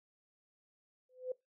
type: tone with exponential growth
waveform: sine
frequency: 508 Hz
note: B4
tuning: 49 cents sharp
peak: -32 dBFS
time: 1.09-1.32 s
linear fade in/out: 5 ms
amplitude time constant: 50 ms
effects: noise-tail reverb RT60 0.2 s tail -21 dB re dry